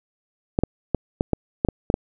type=clicks; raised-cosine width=2 ms; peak=-5 dBFS; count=9; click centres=0.589 / 0.636 / 0.947 / 1.209 / 1.333 / 1.649 / 1.687 / 1.901 / 1.941 s; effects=none